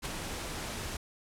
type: noise with ADSR envelope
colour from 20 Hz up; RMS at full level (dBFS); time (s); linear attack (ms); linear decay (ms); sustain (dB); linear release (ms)
pink; -33; 0.02-0.97; 37; 4; -5; 5
effects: low-pass 11000 Hz 12 dB/octave